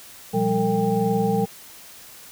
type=tone cluster; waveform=sine; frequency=120.3 / 176.3 / 198 / 451.8 / 793 Hz; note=B2 / F3 / G3 / A4 / G5; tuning=-45 / +17 / +18 / +46 / +20 cents; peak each=-29 / -26 / -23 / -23 / -26 dBFS; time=0.33-1.46 s; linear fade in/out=20 ms; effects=white hiss -44 dBFS RMS until 2.31 s